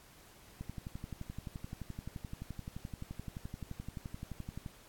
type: click train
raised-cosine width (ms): 5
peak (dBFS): -29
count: 48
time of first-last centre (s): 0.61-4.662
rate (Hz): 11.6
effects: pink hiss -59 dBFS RMS until 4.88 s + AAC 64 kbps